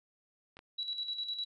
clicks, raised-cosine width 0.3 ms, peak -35 dBFS, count 2, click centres 0.569 / 0.591 s
sine tone with tremolo, 3914 Hz, B7, 16 cents flat, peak -33 dBFS, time 0.78-1.45 s, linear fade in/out 10 ms, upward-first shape square, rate 9.9 Hz, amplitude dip 55%
effects none

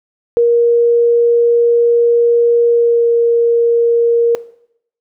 sine tone with pitch glide, 471.5 to 468.2 Hz, A#4 to A#4, +20 to +8 cents, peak -7 dBFS, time 0.37-4.35 s, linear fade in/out 0 ms, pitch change -12 cents, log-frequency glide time 2.66-3.1 s, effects noise-tail reverb RT60 0.7 s tail -19 dB re dry

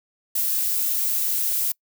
violet noise, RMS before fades -23 dBFS, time 0.35-1.72 s, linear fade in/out 5 ms, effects noise-tail reverb RT60 0.1 s tail -26 dB re dry

